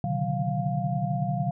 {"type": "tone cluster", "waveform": "sine", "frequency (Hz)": [125.6, 141.6, 152.6, 186.3, 701], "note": ["B2", "C#3", "D#3", "F#3", "F5"], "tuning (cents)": [30, 37, -33, 12, 6], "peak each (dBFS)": -31, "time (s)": [0.04, 1.51], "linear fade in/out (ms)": 2, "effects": []}